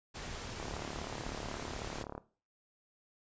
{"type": "noise", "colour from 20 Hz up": "pink", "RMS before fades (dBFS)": -43, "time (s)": [0.14, 2.04], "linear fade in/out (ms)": 20}
{"type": "click train", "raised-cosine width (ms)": 1, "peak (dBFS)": -27, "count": 58, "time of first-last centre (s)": [0.6, 2.179], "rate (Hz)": 36.1}
{"effects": ["noise-tail reverb RT60 0.4 s tail -18 dB re dry", "resampled to 16000 Hz"]}